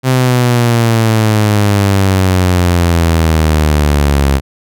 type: exponential sweep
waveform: sawtooth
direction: down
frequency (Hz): 130.7 to 68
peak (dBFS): -4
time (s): 0.03-4.41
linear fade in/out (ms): 50
effects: none